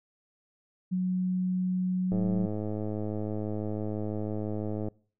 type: tone with pitch glide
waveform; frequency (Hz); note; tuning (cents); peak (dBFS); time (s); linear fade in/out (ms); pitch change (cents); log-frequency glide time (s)
sine; 183.5 to 185.1; F#3 to F#3; -14 to +1; -25; 0.91-2.47; 20; +15; 1.96-2.33
type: click train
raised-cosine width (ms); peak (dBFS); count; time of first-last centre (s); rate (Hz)
2; -21; 294; 2.12-4.884; 106
effects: noise-tail reverb RT60 0.5 s tail -25 dB re dry